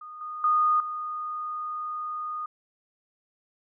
sine tone with level steps, 1231 Hz, D#6, 19 cents flat, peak -39 / -33 / -19 / -30 dBFS, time 0.01-2.46 s, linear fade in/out 5 ms, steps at 0.21 / 0.44 / 0.8 s, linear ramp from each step 2 ms, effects none

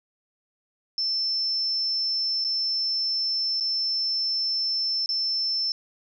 sine tone with dropouts, 5320 Hz, E8, 15 cents sharp, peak -23 dBFS, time 0.98-5.72 s, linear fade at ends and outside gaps 1 ms, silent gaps 2.441-2.447 / 3.6-3.607 / 5.06-5.09 s, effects none

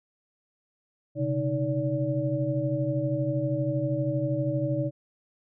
sine tone cluster, 127.1 / 139.7 / 312 / 574 Hz, C3 / C#3 / D#4 / D5, -50 / +14 / +5 / -40 cents, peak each -30 dBFS, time 1.15-4.91 s, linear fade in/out 50 ms, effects none

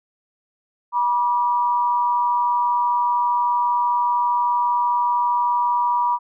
sine tone pair together, 968 / 1173 Hz, B5 / D6, -35 / -2 cents, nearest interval minor third, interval 333 cents, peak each -17 / -25 dBFS, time 0.92-6.19 s, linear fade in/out 50 ms, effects none

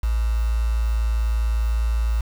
sine tone with quantisation, 56.2 Hz, A1, 37 cents sharp, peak -18 dBFS, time 0.03-2.21 s, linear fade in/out 5 ms, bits 6, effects none

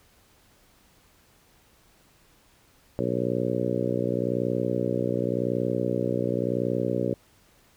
harmonic tone, 60.9 Hz, B1, 24 cents flat, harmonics 2 / 3 / 4 / 5 / 6 / 7 / 8 / 9, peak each -32 / -32 / -32 / -32 / -32 / -32 / -32 / -32 dBFS, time 2.99-7.14 s, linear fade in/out 0 ms, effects pink hiss -60 dBFS RMS until 7.76 s

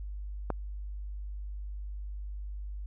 click, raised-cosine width 1 ms, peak -16 dBFS, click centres 0.503 s, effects added 50 Hz sine -36 dBFS peak until 2.86 s

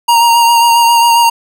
square tone with vibrato, 935 Hz, A#5, 5 cents sharp, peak -6 dBFS, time 0.08-1.3 s, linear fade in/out 10 ms, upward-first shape sine, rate 7.4 Hz, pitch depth 21 cents each way, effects none

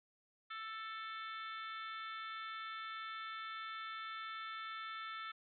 harmonic tone with a mistuned harmonic, 441.7 Hz, A4, 7 cents sharp, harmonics 3 / 4 / 5 / 6 / 7 / 8 / 9, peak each -45 / -51 / -53 / -60 / -59 / -53 / -63 dBFS, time 0.5-5.32 s, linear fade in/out 10 ms, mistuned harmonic 9, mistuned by +36 cents, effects none

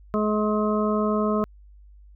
harmonic tone, 212.3 Hz, G#3, 38 cents sharp, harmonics 1 / 2 / 3 / 5 / 6, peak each -23 / -26 / -28 / -30 / -31 dBFS, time 0.14-1.44 s, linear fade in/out 0 ms, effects added 50 Hz sine -46 dBFS peak until 2.15 s

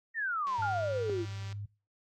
sine exponential sweep, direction down, 1887 to 320.4 Hz, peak -30 dBFS, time 0.14-1.26 s, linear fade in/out 50 ms
click train, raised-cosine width 0.2 ms, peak -32 dBFS, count 207, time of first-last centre 0.47-1.526 s, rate 195 Hz
sine tone, 102.2 Hz, G#2, 27 cents flat, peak -37 dBFS, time 0.58-1.66 s, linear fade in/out 10 ms
sine tone with exponential decay, 1407 Hz, F6, 12 cents sharp, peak -32 dBFS, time 0.62-1.54 s, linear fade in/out 5 ms, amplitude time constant 200 ms
effects noise-tail reverb RT60 0.3 s tail -20 dB re dry + AAC 64 kbps

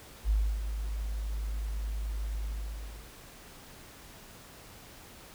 sine tone with ADSR envelope, 52.3 Hz, G#1, 13 cents sharp, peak -22 dBFS, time 0.24-3.15 s, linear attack 59 ms, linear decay 290 ms, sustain -9 dB, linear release 720 ms, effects pink hiss -51 dBFS RMS until 5.34 s

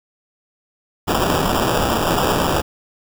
violet noise with sample-and-hold, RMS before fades -18 dBFS, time 1.07-2.62 s, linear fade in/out 20 ms, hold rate 2100 Hz, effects none

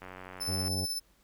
click train, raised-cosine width 0.5 ms, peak -29 dBFS, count 62, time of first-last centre 0.02-0.68 s, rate 92.4 Hz
sawtooth tone with tremolo, 5274 Hz, E8, in tune, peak -28 dBFS, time 0.4-1 s, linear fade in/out 20 ms, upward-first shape sine, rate 16 Hz, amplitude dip 40%
harmonic tone, 94.2 Hz, F#2, 32 cents sharp, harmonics 1 / 2 / 3 / 4 / 5 / 6 / 7 / 8 / 9, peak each -33 / -39 / -43 / -45 / -47 / -49 / -50 / -51 / -52 dBFS, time 0.47-0.86 s, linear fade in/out 20 ms
effects added 50 Hz sine -67 dBFS peak until 1.23 s + pink hiss -67 dBFS RMS until 1.23 s

